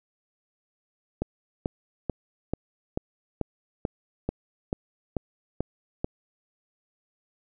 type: click train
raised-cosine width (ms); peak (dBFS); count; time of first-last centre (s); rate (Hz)
2; -13; 12; 1.22-6.045; 2.28
effects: none